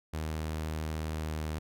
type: tone with pitch glide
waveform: sawtooth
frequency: 78.3 to 77.53 Hz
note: D#2 to D#2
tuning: +11 to -6 cents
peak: -29 dBFS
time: 0.13-1.59 s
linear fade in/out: 10 ms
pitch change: -17 cents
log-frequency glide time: 1.14-1.45 s
effects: none